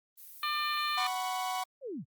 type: noise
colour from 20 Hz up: violet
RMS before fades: -49 dBFS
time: 0.17-0.98 s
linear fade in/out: 20 ms
type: harmonic tone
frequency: 598 Hz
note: D5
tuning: 31 cents sharp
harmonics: 2 / 3 / 4 / 5 / 6 / 7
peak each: -32 / -39 / -38 / -41 / -40 / -38 dBFS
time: 0.43-1.07 s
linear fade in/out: 2 ms
type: chord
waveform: 45% pulse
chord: F# suspended fourth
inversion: none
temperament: equal with one note detuned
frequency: 743.4 / 987.8 / 1108.7 Hz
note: F#5 / B5 / C#6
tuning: +8 / 0 / 0 cents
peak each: -34 / -38 / -39 dBFS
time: 0.97-1.64 s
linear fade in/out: 10 ms
type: linear sweep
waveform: sine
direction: down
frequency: 580 to 98 Hz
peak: -36 dBFS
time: 1.81-2.05 s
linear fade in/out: 50 ms
effects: Opus 32 kbps

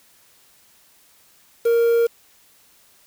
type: tone with quantisation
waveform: triangle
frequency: 466.2 Hz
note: A#4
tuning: in tune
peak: -12 dBFS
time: 1.65-2.07 s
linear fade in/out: 10 ms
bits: 6
effects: white hiss -55 dBFS RMS until 3.06 s

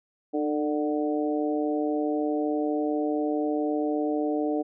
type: harmonic tone with a mistuned harmonic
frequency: 148.7 Hz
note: D3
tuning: 22 cents sharp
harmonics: 2 / 3 / 4 / 5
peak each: -26 / -30 / -32 / -34 dBFS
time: 0.33-4.63 s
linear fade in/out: 20 ms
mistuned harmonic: 2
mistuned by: +27 cents
effects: none

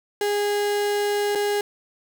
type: tone with dropouts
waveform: 35% pulse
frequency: 411 Hz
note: G#4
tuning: 18 cents flat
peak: -19 dBFS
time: 0.21-1.61 s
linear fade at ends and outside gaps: 2 ms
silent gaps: 1.351-1.355 s
effects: 9-bit

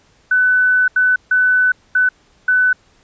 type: tone bursts at uneven times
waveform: sine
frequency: 1500 Hz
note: F#6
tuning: 23 cents sharp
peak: -10 dBFS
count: 5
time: 0.31-0.88 / 0.96-1.16 / 1.31-1.72 / 1.95-2.09 / 2.48-2.73 s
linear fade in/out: 5 ms
effects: pink hiss -54 dBFS RMS until 3.03 s + resampled to 16000 Hz

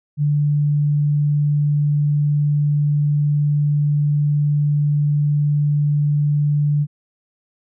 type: tone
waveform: sine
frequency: 146.83 Hz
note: D3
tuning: in tune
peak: -14 dBFS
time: 0.17-6.87 s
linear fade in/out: 50 ms
effects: none

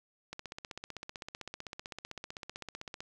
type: click train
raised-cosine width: 0.2 ms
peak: -24 dBFS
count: 43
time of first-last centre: 0.33-3.005 s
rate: 15.7 Hz
effects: none

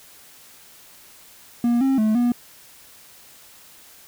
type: tone with pitch steps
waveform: triangle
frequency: 238.1 / 268 / 216.4 / 241.8 Hz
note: A#3 / C4 / A3 / B3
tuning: +37 / +42 / -29 / -36 cents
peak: -14 dBFS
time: 1.64-2.32 s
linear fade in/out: 2 ms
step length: 170 ms
effects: white hiss -48 dBFS RMS until 4.07 s

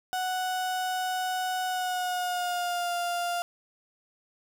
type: tone with pitch glide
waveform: 35% pulse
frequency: 740 to 698.5 Hz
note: F#5 to F5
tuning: 0 to 0 cents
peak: -26 dBFS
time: 0.13-3.42 s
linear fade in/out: 0 ms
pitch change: -100 cents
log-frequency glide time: 1.66-2.93 s
effects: none

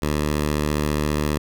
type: tone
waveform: 10% pulse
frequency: 74.8 Hz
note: D2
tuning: 32 cents sharp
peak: -12 dBFS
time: 0.02-1.38 s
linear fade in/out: 5 ms
effects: none

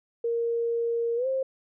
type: tone with pitch glide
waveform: sine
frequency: 466.2 to 529.4 Hz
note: A#4 to C5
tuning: 0 to +20 cents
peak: -24 dBFS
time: 0.24-1.43 s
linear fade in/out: 5 ms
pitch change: +220 cents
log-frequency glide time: 1.16-1.27 s
effects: none

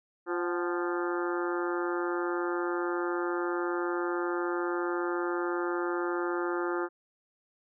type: harmonic tone with a mistuned harmonic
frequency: 174.61 Hz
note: F3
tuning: in tune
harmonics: 2 / 3 / 4 / 5 / 6 / 7 / 8 / 9 / 10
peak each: -30 / -39 / -43 / -39 / -43 / -38 / -39 / -43 / -47 dBFS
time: 0.26-6.89 s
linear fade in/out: 50 ms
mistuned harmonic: 4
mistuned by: +100 cents
effects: none

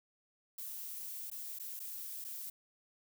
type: noise with dropouts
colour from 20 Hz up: violet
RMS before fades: -44 dBFS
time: 0.58-2.5 s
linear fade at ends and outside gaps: 5 ms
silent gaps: 1.302-1.314 / 1.588-1.597 / 1.794-1.8 / 2.243-2.247 s
effects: none

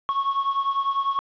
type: beating tone pair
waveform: triangle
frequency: 1100 / 1110 Hz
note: C#6 / C#6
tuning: -14 / +2 cents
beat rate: 10 Hz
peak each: -21 / -25 dBFS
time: 0.09-1.19 s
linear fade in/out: 0 ms
effects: resampled to 11025 Hz + 8-bit

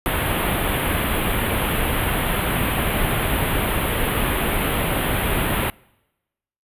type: band-stop noise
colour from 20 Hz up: pink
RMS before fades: -21 dBFS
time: 0.06-5.7 s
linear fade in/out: 0 ms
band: 3400 to 10000 Hz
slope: 48 dB/octave
effects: noise-tail reverb RT60 1.0 s tail -26 dB re dry + resampled to 32000 Hz

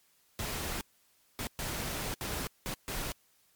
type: noise bursts at uneven times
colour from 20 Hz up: pink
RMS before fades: -36 dBFS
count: 6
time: 0.39-0.81 / 1.39-1.47 / 1.59-2.14 / 2.21-2.47 / 2.66-2.74 / 2.88-3.12 s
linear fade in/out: 0 ms
effects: white hiss -68 dBFS RMS until 3.55 s + MP3 96 kbps

